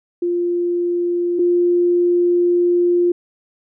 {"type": "tone pair in turn", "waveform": "sine", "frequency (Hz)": [349.2, 350.8], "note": ["F4", "F4"], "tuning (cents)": [0, 8], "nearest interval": "unison", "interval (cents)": 8, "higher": "second", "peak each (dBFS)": [-16, -12], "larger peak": "second", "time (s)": [[0.22, 1.39], [1.39, 3.12]], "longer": "second", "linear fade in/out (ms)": 5, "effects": []}